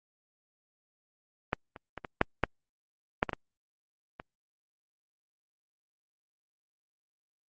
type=clicks; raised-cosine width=0.5 ms; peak=-12 / -29 / -23 / -22 / -6 / -8 / -8 / -16 / -17 / -25 dBFS; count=10; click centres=1.531 / 1.762 / 1.977 / 2.048 / 2.214 / 2.437 / 3.229 / 3.293 / 3.332 / 4.199 s; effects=Opus 32 kbps